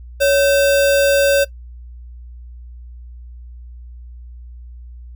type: tone with sample-and-hold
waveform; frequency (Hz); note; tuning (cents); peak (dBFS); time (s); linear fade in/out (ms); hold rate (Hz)
sine; 560; C#5; +18; -10; 0.2-1.45; 20; 2100
effects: noise-tail reverb RT60 0.1 s tail -18 dB re dry + added 60 Hz sine -33 dBFS peak until 5.15 s